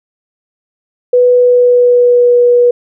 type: tone with pitch glide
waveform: sine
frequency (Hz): 493.9 to 485.4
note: B4 to B4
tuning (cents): 0 to -30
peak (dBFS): -4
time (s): 1.13-2.71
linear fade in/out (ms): 5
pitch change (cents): -30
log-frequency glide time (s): 1.3-2.37
effects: none